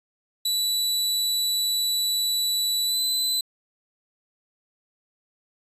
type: tone with pitch glide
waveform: sawtooth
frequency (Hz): 3951 to 4015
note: B7 to B7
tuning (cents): 0 to +28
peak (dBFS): -19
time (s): 0.45-3.41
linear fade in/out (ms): 5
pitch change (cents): +28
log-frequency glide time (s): 2.85-3
effects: resampled to 32000 Hz